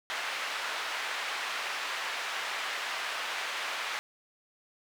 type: band-pass noise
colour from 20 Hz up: white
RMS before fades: -35 dBFS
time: 0.1-3.99 s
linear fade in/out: 0 ms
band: 820 to 2500 Hz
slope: 12 dB/octave
effects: none